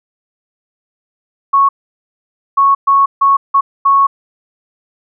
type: tone bursts at uneven times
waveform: sine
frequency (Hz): 1105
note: C#6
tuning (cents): -6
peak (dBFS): -6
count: 6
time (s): 1.53-1.69 / 2.57-2.75 / 2.87-3.06 / 3.21-3.37 / 3.54-3.61 / 3.85-4.07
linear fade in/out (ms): 10
effects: none